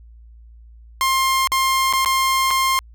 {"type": "tone with dropouts", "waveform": "sawtooth", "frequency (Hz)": 1060, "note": "C6", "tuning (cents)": 22, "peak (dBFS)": -12, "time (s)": [1.01, 2.79], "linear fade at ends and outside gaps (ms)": 0, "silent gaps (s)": [[1.473, 1.519], [1.927, 1.935], [2.048, 2.059], [2.506, 2.51]], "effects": ["added 57 Hz sine -41 dBFS peak until 2.94 s"]}